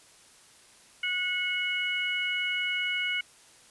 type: harmonic tone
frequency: 731 Hz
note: F#5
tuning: 21 cents flat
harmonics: 2 / 3 / 4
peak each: -35 / -29 / -32 dBFS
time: 1.03-3.21 s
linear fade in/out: 5 ms
effects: white hiss -56 dBFS RMS until 3.7 s + resampled to 24000 Hz